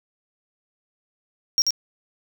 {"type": "tone with echo", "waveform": "triangle", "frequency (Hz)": 5588, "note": "F8", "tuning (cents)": 0, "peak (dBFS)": -14, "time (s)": [1.58, 1.62], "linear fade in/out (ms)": 0, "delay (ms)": 86, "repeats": 1, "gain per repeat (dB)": -3, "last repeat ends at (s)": 1.706, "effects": []}